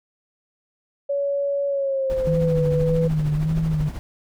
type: tone with pitch glide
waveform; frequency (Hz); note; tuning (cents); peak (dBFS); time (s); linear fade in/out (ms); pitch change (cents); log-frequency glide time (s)
sine; 563 to 495.8; C#5 to B4; +27 to +7; -20; 1.09-3.08; 10; -220; 1.67-2.57
type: noise with tremolo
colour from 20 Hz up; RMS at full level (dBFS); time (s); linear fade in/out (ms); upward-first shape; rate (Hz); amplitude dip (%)
brown; -28; 2.1-3.99; 0; triangle; 13; 65
type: tone with vibrato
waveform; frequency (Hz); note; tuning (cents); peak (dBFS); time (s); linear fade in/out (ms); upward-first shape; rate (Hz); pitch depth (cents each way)
sine; 155.56; D#3; 0; -19; 2.27-3.89; 5; sine; 1.7; 62
effects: none